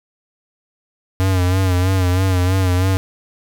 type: tone with vibrato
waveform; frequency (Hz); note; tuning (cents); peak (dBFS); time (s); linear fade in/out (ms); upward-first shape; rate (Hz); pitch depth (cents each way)
square; 92.5; F#2; 0; -14; 1.2-2.97; 0; sine; 3.1; 59
effects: none